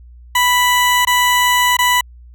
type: tone with dropouts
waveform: 20% pulse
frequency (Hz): 987.8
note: B5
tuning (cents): 0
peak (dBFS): -6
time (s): 0.35-2.01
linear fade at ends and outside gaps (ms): 5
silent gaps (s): 1.051-1.071 / 1.769-1.788
effects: added 60 Hz sine -37 dBFS peak until 2.34 s